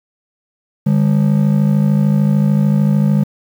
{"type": "ring-modulated tone", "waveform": "triangle", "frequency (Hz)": 174.61, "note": "F3", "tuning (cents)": 0, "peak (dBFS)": -5, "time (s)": [0.86, 3.24], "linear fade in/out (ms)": 10, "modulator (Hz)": 26.7, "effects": ["7-bit"]}